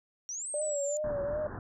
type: exponential two-way sweep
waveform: sine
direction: up then down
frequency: 5610 to 8470 to 7030 Hz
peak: -35 dBFS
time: 0.29-0.97 s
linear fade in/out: 0 ms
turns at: 0.49 s
type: tone with vibrato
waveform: sine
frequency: 587.3 Hz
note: D5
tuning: in tune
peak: -30 dBFS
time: 0.54-1.47 s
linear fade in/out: 2 ms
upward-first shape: triangle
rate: 2.6 Hz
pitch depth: 78 cents each way
type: low-pass noise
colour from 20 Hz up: pink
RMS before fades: -41 dBFS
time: 1.04-1.59 s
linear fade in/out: 2 ms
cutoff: 1700 Hz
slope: 96 dB/octave
effects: none